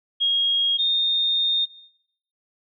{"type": "tone pair in turn", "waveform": "sine", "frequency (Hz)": [3271, 3662], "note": ["G#7", "A#7"], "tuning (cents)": [-27, -32], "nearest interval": "major second", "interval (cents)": 195, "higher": "second", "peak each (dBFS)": [-18, -18], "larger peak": "neither", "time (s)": [[0.2, 0.78], [0.78, 1.66]], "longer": "second", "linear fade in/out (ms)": 20, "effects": ["noise-tail reverb RT60 0.7 s tail -17 dB re dry"]}